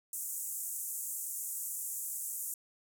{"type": "band-pass noise", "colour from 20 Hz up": "pink", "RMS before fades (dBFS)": -39, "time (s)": [0.13, 2.54], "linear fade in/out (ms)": 2, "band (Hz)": [7100, 16000], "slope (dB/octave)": 48, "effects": []}